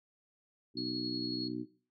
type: harmonic tone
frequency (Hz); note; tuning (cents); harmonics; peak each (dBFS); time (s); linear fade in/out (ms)
61.74; B1; 0; 2 / 3 / 4 / 5 / 6; -48 / -47 / -40 / -39 / -43; 0.74-1.66; 50
type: tone with tremolo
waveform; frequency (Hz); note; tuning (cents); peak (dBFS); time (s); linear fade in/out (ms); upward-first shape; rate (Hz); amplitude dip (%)
sine; 4325; C#8; -43; -37; 0.77-1.48; 2; sine; 11; 30
effects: noise-tail reverb RT60 0.4 s tail -17 dB re dry